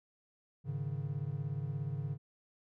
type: chord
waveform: triangle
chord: Ab suspended fourth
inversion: none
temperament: equal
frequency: 103.83 / 138.59 / 155.56 Hz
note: Ab2 / Db3 / Eb3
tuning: 0 / 0 / 0 cents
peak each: -40 / -35 / -39 dBFS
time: 0.64-2.18 s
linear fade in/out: 50 ms
effects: none